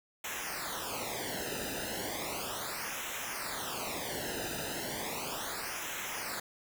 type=noise with flanger; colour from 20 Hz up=pink; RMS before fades=-38 dBFS; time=0.24-6.4 s; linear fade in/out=5 ms; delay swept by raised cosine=0.21 to 0.91 ms; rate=0.35 Hz; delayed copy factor=-0.9; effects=none